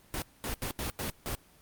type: noise bursts at uneven times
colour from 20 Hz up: pink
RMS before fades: -34 dBFS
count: 6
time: 0.14-0.22 / 0.44-0.54 / 0.62-0.71 / 0.79-0.9 / 0.99-1.1 / 1.26-1.35 s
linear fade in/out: 0 ms
effects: pink hiss -60 dBFS RMS until 1.61 s + Opus 24 kbps